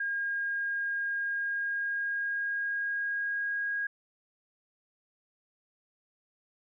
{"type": "tone with pitch glide", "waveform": "sine", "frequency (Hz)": [1622, 1638], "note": ["G#6", "G#6"], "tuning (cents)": [-41, -24], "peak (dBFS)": -29, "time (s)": [0, 3.87], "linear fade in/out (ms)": 5, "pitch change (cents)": 17, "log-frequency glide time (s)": [1.18, 3.76], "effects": []}